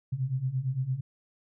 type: beating tone pair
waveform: sine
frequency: 125.4 / 134.2 Hz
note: B2 / C3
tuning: +27 / +44 cents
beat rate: 8.8 Hz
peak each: -32 / -29 dBFS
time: 0.12-1.01 s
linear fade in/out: 10 ms
effects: none